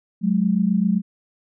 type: tone pair together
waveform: sine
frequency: 185 / 212.6 Hz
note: F#3 / G#3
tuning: 0 / +41 cents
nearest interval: major second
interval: 241 cents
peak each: -19 dBFS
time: 0.21-1.02 s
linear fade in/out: 50 ms
effects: none